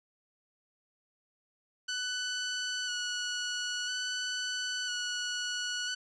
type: tone with vibrato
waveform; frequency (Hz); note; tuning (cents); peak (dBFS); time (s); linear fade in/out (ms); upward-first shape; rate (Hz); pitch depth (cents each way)
15% pulse; 1480; F#6; 0; -26; 1.88-5.95; 10; square; 0.5; 16
effects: resampled to 22050 Hz